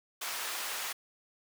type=high-pass noise; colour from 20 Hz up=pink; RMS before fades=-37 dBFS; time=0.21-0.93 s; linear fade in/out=10 ms; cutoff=970 Hz; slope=12 dB/octave; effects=none